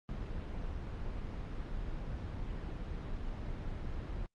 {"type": "noise", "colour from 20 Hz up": "brown", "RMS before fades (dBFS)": -39, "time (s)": [0.09, 4.26], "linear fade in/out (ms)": 0, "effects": ["low-pass 4000 Hz 12 dB/octave", "Opus 24 kbps"]}